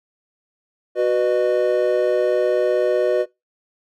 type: chord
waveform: triangle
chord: B major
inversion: second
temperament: equal with one note detuned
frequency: 370 / 493.9 / 609.8 Hz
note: F#4 / B4 / D#5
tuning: 0 / 0 / -35 cents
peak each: -18 dBFS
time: 0.95-3.26 s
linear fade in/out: 50 ms
effects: noise-tail reverb RT60 0.2 s tail -22 dB re dry